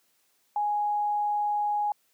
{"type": "tone", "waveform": "sine", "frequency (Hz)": 830.6, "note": "G#5", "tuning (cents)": 0, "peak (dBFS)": -24, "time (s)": [0.56, 1.92], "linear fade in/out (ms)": 2, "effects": ["white hiss -69 dBFS RMS until 2.13 s", "high-pass 150 Hz 12 dB/octave"]}